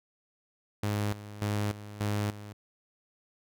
sawtooth tone with tremolo, 103.83 Hz, G#2, in tune, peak -24 dBFS, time 0.83-2.53 s, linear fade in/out 5 ms, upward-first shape square, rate 1.7 Hz, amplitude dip 80%, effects none

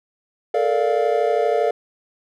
triangle chord, Bb major seventh, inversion third, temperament equal with one note detuned, 433.7 / 466.2 / 587.3 / 698.5 Hz, A4 / Bb4 / D5 / F5, -25 / 0 / 0 / 0 cents, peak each -20 dBFS, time 0.54-1.71 s, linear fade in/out 5 ms, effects none

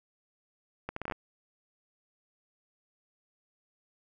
accelerating click train, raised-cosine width 0.5 ms, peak -20 dBFS, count 8, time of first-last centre 0.89-1.122 s, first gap 74 ms, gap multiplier 0.71, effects none

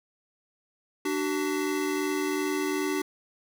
square tone cluster, 296.1 / 378.7 / 2023 Hz, D4 / F#4 / B6, +14 / +40 / +41 cents, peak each -30 / -30 / -39 dBFS, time 1.05-3.02 s, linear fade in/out 5 ms, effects none

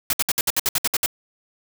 white noise bursts, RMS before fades -20 dBFS, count 11, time 0.1-1.061 s, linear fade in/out 2 ms, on 31 ms, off 62 ms, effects none

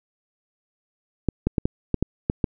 clicks, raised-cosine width 3 ms, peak -7 dBFS, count 8, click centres 1.287 / 1.47 / 1.582 / 1.655 / 1.943 / 2.026 / 2.299 / 2.442 s, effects none

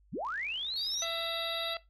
sine linear sweep, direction up, 83.9 to 6200 Hz, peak -33 dBFS, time 0.12-1.05 s, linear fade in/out 20 ms
click train, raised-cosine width 0.2 ms, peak -38 dBFS, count 57, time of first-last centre 0.25-1.264 s, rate 55.2 Hz
triangle tone with vibrato, 3786 Hz, A#7, 26 cents sharp, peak -34 dBFS, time 0.76-1.74 s, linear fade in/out 5 ms, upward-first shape sine, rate 19 Hz, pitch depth 38 cents each way
harmonic tone, 667 Hz, E5, 20 cents sharp, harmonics 1 / 2 / 3 / 4 / 5 / 6 / 7, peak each -38 / -41 / -43 / -44 / -45 / -46 / -46 dBFS, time 1.02-1.77 s, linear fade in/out 2 ms
effects noise-tail reverb RT60 0.2 s tail -18 dB re dry + added 50 Hz sine -61 dBFS peak until 1.89 s

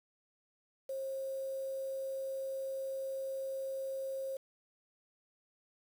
sine tone with quantisation, 536 Hz, C5, 42 cents sharp, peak -36 dBFS, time 0.89-4.37 s, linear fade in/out 5 ms, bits 9, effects none

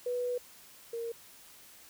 sine tone pair in turn, 491.5 / 464.1 Hz, B4 / A#4, -8 / -8 cents, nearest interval minor second, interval 100 cents, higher first, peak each -30 / -34 dBFS, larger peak first, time 0.06-0.38 / 0.93-1.12 s, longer first, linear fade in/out 5 ms, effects white hiss -55 dBFS RMS until 1.89 s

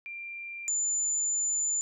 sine tone pair in turn, 2375 / 7051 Hz, D7 / A8, +19 / +3 cents, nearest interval octave + perfect fifth, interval 1884 cents, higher second, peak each -37 / -26 dBFS, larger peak second, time 0.06-0.68 / 0.68-1.81 s, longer second, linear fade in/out 0 ms, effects none

